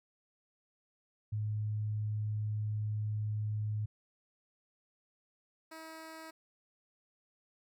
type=tone pair in turn; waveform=sine / 10% pulse; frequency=106.4 / 320.7 Hz; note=G#2 / E4; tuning=+42 / -48 cents; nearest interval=octave + perfect fifth; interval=1910 cents; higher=second; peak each=-32 / -38 dBFS; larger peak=first; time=1.32-3.86 / 5.71-6.31 s; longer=first; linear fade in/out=10 ms; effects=none